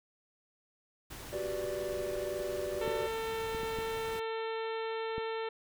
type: noise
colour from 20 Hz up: pink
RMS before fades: -46 dBFS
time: 1.1-4.2 s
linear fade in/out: 10 ms
type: chord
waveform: triangle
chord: G major seventh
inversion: third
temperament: equal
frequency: 370 / 392 / 493.9 / 587.3 Hz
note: F#4 / G4 / B4 / D5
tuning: 0 / 0 / 0 / 0 cents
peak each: -37 / -39 / -41 / -35 dBFS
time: 1.32-3.08 s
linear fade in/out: 20 ms
type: harmonic tone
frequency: 448.1 Hz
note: A4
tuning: 32 cents sharp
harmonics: 1 / 2 / 3 / 4 / 5 / 6 / 7 / 8 / 9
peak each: -35 / -41 / -45 / -47 / -49 / -51 / -52 / -53 / -54 dBFS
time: 2.81-5.49 s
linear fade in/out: 5 ms
type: clicks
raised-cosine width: 3 ms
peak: -28 dBFS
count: 5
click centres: 2.878 / 3.548 / 3.633 / 3.787 / 5.181 s
effects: none